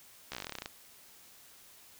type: slowing click train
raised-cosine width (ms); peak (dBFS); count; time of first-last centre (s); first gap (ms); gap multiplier
0.2; -21; 15; 0.32-0.659; 14; 1.08
effects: white hiss -57 dBFS RMS until 1.99 s